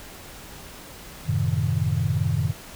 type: chord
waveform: sine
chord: F# diminished seventh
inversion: none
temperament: equal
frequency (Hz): 92.5 / 110 / 130.81 / 155.56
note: F#2 / A2 / C3 / Eb3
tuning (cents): 0 / 0 / 0 / 0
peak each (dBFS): -26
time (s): 1.25-2.54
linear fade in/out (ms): 50
effects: pink hiss -42 dBFS RMS until 2.75 s